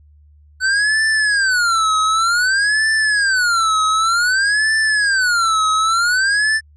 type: tone with vibrato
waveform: square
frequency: 1500 Hz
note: F#6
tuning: 23 cents sharp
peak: -14 dBFS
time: 0.6-6.61 s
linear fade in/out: 50 ms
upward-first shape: sine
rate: 0.54 Hz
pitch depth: 280 cents each way
effects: added 74 Hz sine -45 dBFS peak until 6.76 s + resampled to 22050 Hz